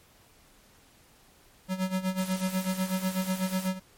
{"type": "tone with tremolo", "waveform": "square", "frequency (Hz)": 187.1, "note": "F#3", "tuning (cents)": 20, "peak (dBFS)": -25, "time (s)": [1.68, 3.8], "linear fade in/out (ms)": 50, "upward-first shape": "sine", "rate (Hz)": 8.1, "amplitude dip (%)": 80}
{"type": "noise", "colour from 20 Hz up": "white", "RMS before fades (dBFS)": -41, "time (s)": [2.18, 3.68], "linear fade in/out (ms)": 2}
{"effects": ["pink hiss -59 dBFS RMS until 3.97 s", "MP3 64 kbps"]}